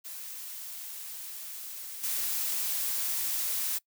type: noise with level steps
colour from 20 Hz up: blue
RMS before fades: -41 / -31 dBFS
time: 0.04-3.79 s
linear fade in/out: 20 ms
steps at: 2.03 s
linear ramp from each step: 10 ms
effects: noise-tail reverb RT60 0.1 s tail -22 dB re dry